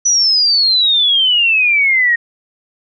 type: exponential sweep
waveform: sine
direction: down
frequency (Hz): 5970 to 1858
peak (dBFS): -9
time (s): 0.05-2.16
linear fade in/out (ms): 10
effects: none